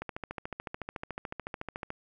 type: click train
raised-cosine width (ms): 0.5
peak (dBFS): -21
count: 27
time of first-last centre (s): 0.02-1.904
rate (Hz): 13.8
effects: none